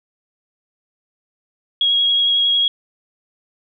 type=tone with vibrato; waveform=sine; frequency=3302 Hz; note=G#7; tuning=11 cents flat; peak=-13 dBFS; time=1.81-2.68 s; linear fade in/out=2 ms; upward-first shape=triangle; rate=11 Hz; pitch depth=16 cents each way; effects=none